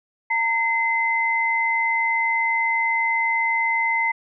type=tone pair together; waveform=sine; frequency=916 / 2056 Hz; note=A#5 / C7; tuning=-31 / -31 cents; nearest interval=octave + major second; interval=1400 cents; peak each=-23 / -20 dBFS; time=0.3-4.12 s; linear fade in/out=10 ms; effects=none